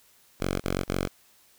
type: tone bursts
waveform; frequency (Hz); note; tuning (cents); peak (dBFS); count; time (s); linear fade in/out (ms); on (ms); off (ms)
5% pulse; 46.25; F#1; 0; -15; 3; 0.4-1.078; 10; 200; 39
effects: white hiss -60 dBFS RMS until 1.58 s